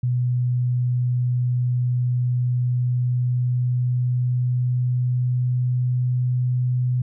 sine tone with pitch glide, 123.8 to 125.09 Hz, B2 to B2, +5 to +23 cents, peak -18 dBFS, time 0.03-7.02 s, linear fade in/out 5 ms, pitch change +18 cents, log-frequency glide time 2.68-6.35 s, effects none

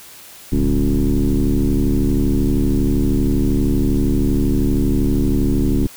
sine tone with frequency modulation, 124 Hz, B2, 7 cents sharp, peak -12 dBFS, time 0.52-5.87 s, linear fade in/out 5 ms, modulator 72.7 Hz, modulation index 2.9, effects tanh soft clip ceiling -8 dBFS + white hiss -40 dBFS RMS until 5.96 s

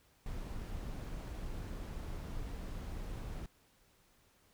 brown noise, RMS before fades -42 dBFS, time 0.26-3.46 s, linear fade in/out 2 ms, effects pink hiss -69 dBFS RMS until 4.53 s

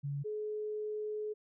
sine tone pair in turn, 141.9 / 425.2 Hz, C#3 / G#4, +41 / +41 cents, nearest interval octave + perfect fifth, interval 1900 cents, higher second, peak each -34 / -35 dBFS, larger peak first, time 0.03-0.24 / 0.24-1.34 s, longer second, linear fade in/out 20 ms, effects none

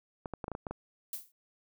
clicks, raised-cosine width 1 ms, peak -23 dBFS, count 8, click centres 0.258 / 0.337 / 0.442 / 0.481 / 0.517 / 0.551 / 0.668 / 0.71 s
violet noise with exponential decay, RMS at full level -34 dBFS, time 1.13-1.32 s, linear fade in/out 2 ms, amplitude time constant 40 ms
effects none

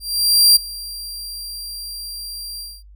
sawtooth tone with ADSR envelope, 4739 Hz, D8, 15 cents sharp, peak -5 dBFS, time 0-2.83 s, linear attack 560 ms, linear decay 12 ms, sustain -21 dB, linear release 230 ms, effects noise-tail reverb RT60 0.1 s tail -23 dB re dry + added 50 Hz sine -41 dBFS peak until 2.95 s

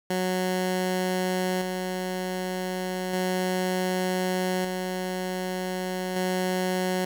15% pulse tone with tremolo, 184.2 Hz, F#3, 7 cents flat, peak -18 dBFS, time 0.1-7.05 s, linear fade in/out 5 ms, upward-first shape square, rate 0.33 Hz, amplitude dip 35%, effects 9-bit

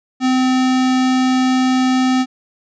square tone, 257.3 Hz, C4, 29 cents flat, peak -13 dBFS, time 0.2-2.26 s, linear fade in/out 50 ms, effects resampled to 16000 Hz

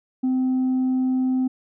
sine tone with tanh clipping, 257.9 Hz, C4, 25 cents flat, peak -19 dBFS, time 0.23-1.48 s, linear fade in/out 10 ms, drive 1 dB, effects none

